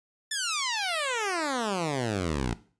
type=exponential sweep; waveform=10% pulse; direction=down; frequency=1782 to 54.9 Hz; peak=-19 dBFS; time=0.31-2.54 s; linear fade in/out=5 ms; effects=noise-tail reverb RT60 0.4 s tail -17 dB re dry + resampled to 22050 Hz